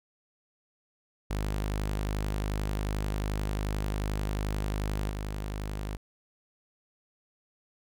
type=tone with level steps; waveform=sawtooth; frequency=51.3 Hz; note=G#1; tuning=21 cents flat; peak=-25 / -29 dBFS; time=1.3-5.97 s; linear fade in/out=10 ms; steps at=5.1 s; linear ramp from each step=2 ms; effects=none